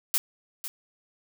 blue noise with echo, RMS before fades -24 dBFS, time 0.14-0.18 s, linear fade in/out 0 ms, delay 500 ms, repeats 1, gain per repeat -11 dB, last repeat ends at 0.68 s, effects none

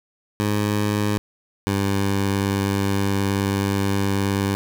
15% pulse tone pair in turn, 103.83 / 98.97 Hz, G#2 / G2, 0 / +17 cents, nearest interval minor second, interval 83 cents, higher first, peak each -13 dBFS, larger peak neither, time 0.4-1.18 / 1.67-4.55 s, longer second, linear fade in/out 0 ms, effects none

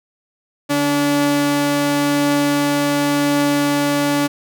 sawtooth tone pair together, 144.46 / 288 Hz, D3 / D4, -28 / -34 cents, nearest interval octave, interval 1194 cents, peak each -22 / -11 dBFS, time 0.69-4.28 s, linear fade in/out 20 ms, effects none

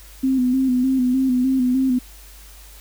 sine tone with vibrato, 257.2 Hz, C4, 30 cents flat, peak -15 dBFS, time 0.23-1.99 s, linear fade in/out 10 ms, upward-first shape square, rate 3.3 Hz, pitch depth 46 cents each way, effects added 50 Hz sine -42 dBFS peak until 2.8 s + white hiss -46 dBFS RMS until 2.8 s

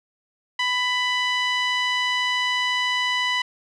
5% pulse tone with low-pass filter, 994 Hz, B5, 11 cents sharp, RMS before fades -23 dBFS, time 0.59-3.42 s, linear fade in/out 5 ms, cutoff 2600 Hz, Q 1.6, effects none

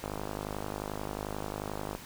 click train, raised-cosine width 1 ms, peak -21 dBFS, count 99, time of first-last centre 0.04-1.95 s, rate 51.3 Hz, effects pink hiss -47 dBFS RMS until 2.05 s

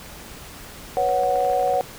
sine chord, B suspended second, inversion none, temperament equal with one note detuned, 492.2 / 554.4 / 740 Hz, B4 / C#5 / F#5, -6 / 0 / 0 cents, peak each -25 / -23 / -20 dBFS, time 0.97-1.81 s, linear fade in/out 0 ms
clicks, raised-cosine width 0.5 ms, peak -24 dBFS, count 11, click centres 1.09 / 1.235 / 1.358 / 1.406 / 1.448 / 1.499 / 1.533 / 1.597 / 1.628 / 1.678 / 1.737 s
effects pink hiss -40 dBFS RMS until 1.98 s

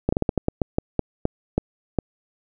slowing click train, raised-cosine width 2 ms, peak -6 dBFS, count 13, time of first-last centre 0.09-1.987 s, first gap 35 ms, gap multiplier 1.25, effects none

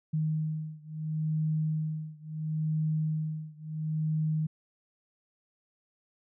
sine beating tone pair, 155.56 / 156.29 Hz, D#3 / D#3, 0 / +8 cents, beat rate 0.73 Hz, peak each -31 / -32 dBFS, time 0.13-4.47 s, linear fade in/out 10 ms, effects none

